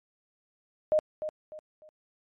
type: tone with echo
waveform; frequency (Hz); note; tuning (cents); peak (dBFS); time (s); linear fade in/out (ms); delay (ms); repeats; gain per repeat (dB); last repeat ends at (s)
sine; 616; D#5; -17; -20; 0.92-0.99; 0; 300; 3; -10; 1.89
effects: MP3 48 kbps